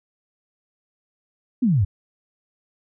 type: exponential sweep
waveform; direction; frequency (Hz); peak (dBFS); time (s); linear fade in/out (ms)
sine; down; 271.7 to 86.2; -15; 1.62-1.85; 10
effects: none